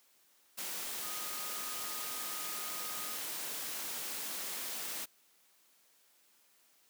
sine tone in noise, 1244.5 Hz, D#6, in tune, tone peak -48 dBFS, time 1.02-3.17 s, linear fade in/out 20 ms, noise white, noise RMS -40 dBFS, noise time 0.57-5.06 s, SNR -11 dB, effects white hiss -68 dBFS RMS until 6.89 s + high-pass 200 Hz 12 dB/octave

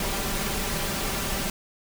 pink noise with comb filter, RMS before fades -28 dBFS, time 0-1.5 s, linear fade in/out 2 ms, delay 5.1 ms, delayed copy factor +0.5, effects none

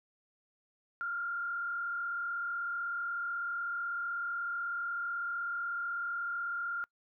sine tone with frequency modulation, 1396.9 Hz, F6, in tune, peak -33 dBFS, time 1.01-6.84 s, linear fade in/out 0 ms, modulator 36.1 Hz, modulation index 0.76, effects noise-tail reverb RT60 0.1 s tail -26 dB re dry

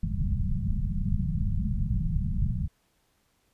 pink low-pass noise, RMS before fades -27 dBFS, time 0.03-2.68 s, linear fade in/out 10 ms, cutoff 210 Hz, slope 96 dB/octave, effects pink hiss -70 dBFS RMS until 3.53 s + resampled to 32000 Hz

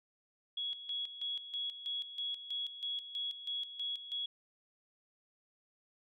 sine tone with tremolo, 3345 Hz, G#7, 12 cents sharp, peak -35 dBFS, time 0.57-4.26 s, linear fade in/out 5 ms, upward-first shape square, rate 3.1 Hz, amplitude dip 70%, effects none

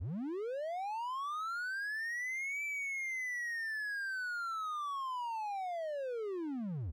triangle linear two-way sweep, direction up then down, 65.6 to 2333 to 65.6 Hz, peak -34 dBFS, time 0-6.92 s, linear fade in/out 20 ms, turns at 2.64 s, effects none

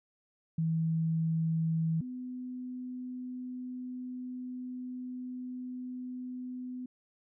sine tone pair in turn, 162.1 / 251.6 Hz, E3 / B3, -29 / +32 cents, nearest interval minor sixth, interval 761 cents, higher second, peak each -27 / -37 dBFS, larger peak first, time 0.58-2.01 / 2.01-6.86 s, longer second, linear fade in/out 5 ms, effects none

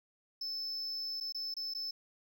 triangle tone with dropouts, 5260 Hz, E8, 5 cents flat, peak -35 dBFS, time 0.41-1.91 s, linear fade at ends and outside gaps 5 ms, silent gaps 1.202-1.208 / 1.324-1.346 / 1.541-1.566 / 1.738-1.748 s, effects none

